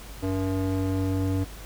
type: tone with band-pass filter sweep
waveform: square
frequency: 95 Hz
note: F#2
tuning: 46 cents sharp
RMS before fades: -26 dBFS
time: 0.22-1.45 s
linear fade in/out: 20 ms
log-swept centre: 360 to 230 Hz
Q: 0.96
effects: added 50 Hz sine -41 dBFS peak until 1.65 s + pink hiss -45 dBFS RMS until 1.65 s